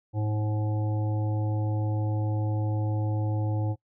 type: harmonic tone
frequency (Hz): 106.6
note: G#2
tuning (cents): +46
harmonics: 1 / 3 / 5 / 7 / 8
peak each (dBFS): -25 / -35 / -39 / -42 / -43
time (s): 0.13-3.76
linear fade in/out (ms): 50
effects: noise-tail reverb RT60 0.1 s tail -22 dB re dry